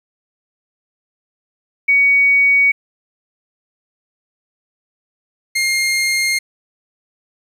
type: tone pair in turn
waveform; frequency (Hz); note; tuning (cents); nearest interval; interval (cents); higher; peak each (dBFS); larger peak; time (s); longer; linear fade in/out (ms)
sine / sawtooth; 2250 / 2124; C#7 / C7; +25 / +25; minor second; 100; first; -9 / -11; first; 1.88-2.72 / 5.55-6.39; neither; 10
effects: low-pass 12000 Hz 12 dB/octave + 8-bit